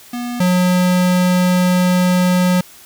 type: tone pair in turn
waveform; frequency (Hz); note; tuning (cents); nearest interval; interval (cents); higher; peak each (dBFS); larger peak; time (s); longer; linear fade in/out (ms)
square; 242.4 / 180.91; B3 / F#3; -32 / -39; perfect fourth; 507; first; -22 / -12; second; 0.13-0.4 / 0.4-2.61; second; 5
effects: white hiss -42 dBFS RMS until 2.85 s